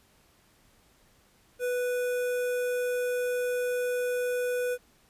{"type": "tone with notch filter", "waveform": "square", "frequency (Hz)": 493.9, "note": "B4", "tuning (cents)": 0, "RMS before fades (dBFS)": -29, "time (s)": [1.59, 4.78], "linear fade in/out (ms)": 50, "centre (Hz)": 4300, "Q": 0.83, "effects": ["pink hiss -63 dBFS RMS until 5.09 s", "resampled to 32000 Hz"]}